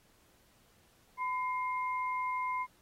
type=tone pair together; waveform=sine; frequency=1008.9 / 2128 Hz; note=B5 / C7; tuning=+37 / +29 cents; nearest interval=octave + minor second; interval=1292 cents; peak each=-32 / -40 dBFS; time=1.17-2.67 s; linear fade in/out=50 ms; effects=pink hiss -67 dBFS RMS until 2.81 s + AAC 48 kbps